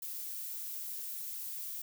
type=noise; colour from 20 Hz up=violet; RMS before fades=-41 dBFS; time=0.02-1.82 s; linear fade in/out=5 ms; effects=none